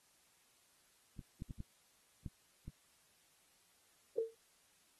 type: clicks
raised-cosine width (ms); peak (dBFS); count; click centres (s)
5; -33; 6; 1.192 / 1.421 / 1.508 / 1.604 / 2.262 / 2.68
type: tone with exponential decay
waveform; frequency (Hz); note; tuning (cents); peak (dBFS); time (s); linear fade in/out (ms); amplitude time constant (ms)
sine; 452.4; A4; +48; -26; 4.18-4.35; 5; 35
effects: white hiss -71 dBFS RMS until 4.99 s + AAC 32 kbps